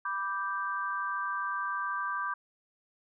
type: chord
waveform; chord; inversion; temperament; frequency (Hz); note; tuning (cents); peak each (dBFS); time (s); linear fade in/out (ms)
sine; G major; first; equal; 987.8 / 1174.7 / 1568; B5 / D6 / G6; 0 / 0 / 0; -38 / -33 / -35; 0.05-2.34; 5
effects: none